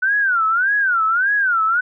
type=tone with vibrato; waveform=sine; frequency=1474 Hz; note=F#6; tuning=7 cents flat; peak=-14 dBFS; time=0.02-1.81 s; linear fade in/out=10 ms; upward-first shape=sine; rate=1.7 Hz; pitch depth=220 cents each way; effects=none